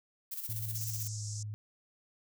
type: noise with tremolo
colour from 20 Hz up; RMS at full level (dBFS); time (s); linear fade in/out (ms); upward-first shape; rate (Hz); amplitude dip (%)
violet; -38; 0.31-1.08; 10; square; 16; 55
type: tone with pitch glide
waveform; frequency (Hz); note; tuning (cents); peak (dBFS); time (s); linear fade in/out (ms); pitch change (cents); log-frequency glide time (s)
sine; 110.6 to 105.48; A2 to G#2; +9 to +27; -37; 0.49-1.54; 0; -82; 0.91-1.24
type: band-pass noise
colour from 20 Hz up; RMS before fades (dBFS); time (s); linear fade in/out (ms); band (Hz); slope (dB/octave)
pink; -45; 0.75-1.43; 5; 5500 to 7800; 48
effects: none